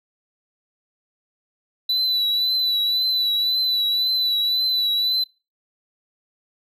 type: tone with vibrato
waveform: triangle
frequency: 3973 Hz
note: B7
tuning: 10 cents sharp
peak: -17 dBFS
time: 1.89-5.24 s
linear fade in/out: 5 ms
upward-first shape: triangle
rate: 1.9 Hz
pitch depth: 45 cents each way
effects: noise-tail reverb RT60 0.3 s tail -26 dB re dry